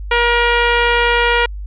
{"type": "tone", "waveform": "10% pulse", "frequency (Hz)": 475.5, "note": "A#4", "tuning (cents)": 34, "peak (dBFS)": -3, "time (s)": [0.11, 1.46], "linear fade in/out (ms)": 5, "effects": ["added 50 Hz sine -24 dBFS peak until 1.66 s", "resampled to 8000 Hz"]}